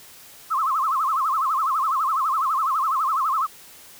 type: tone with vibrato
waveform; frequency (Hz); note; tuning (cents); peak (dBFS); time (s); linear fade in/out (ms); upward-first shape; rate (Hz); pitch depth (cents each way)
sine; 1173; D6; -2; -19; 0.5-3.47; 20; sine; 12; 210
effects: white hiss -46 dBFS RMS until 3.99 s